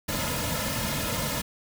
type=noise with comb filter; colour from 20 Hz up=pink; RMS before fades=-29 dBFS; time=0.08-1.42 s; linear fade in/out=10 ms; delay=2.6 ms; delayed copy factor=-1; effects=none